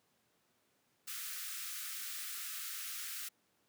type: high-pass noise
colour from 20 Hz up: white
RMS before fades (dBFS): -43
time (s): 1.07-3.29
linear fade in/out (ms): 10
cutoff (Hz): 1200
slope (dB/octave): 96
effects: pink hiss -75 dBFS RMS until 3.68 s + high-pass 150 Hz 12 dB/octave